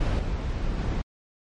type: noise with level steps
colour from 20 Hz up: brown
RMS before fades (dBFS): -23 / -28 / -26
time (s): 0-1.02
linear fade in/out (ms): 10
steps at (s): 0.19 / 0.78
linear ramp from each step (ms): 2
effects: low-pass 5000 Hz 12 dB/octave + MP3 48 kbps